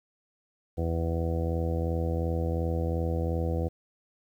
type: harmonic tone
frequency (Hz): 82.8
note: E2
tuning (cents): +8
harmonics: 1 / 2 / 3 / 4 / 5 / 6 / 7 / 8 / 9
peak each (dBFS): -28 / -34 / -40 / -36 / -42 / -34 / -44 / -44 / -42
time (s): 0.77-3.69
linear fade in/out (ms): 20
effects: 10-bit